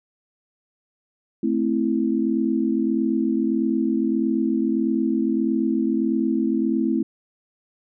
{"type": "chord", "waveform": "sine", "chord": "A minor", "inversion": "none", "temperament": "equal", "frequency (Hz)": [220, 261.6, 329.6], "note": ["A3", "C4", "E4"], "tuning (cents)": [0, 0, 0], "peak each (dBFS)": -23, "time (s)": [1.43, 7.03], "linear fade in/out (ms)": 5, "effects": []}